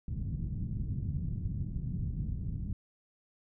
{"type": "low-pass noise", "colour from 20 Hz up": "white", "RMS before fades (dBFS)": -35, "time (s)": [0.08, 2.73], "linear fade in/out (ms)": 2, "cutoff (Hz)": 160, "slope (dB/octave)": 24, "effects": []}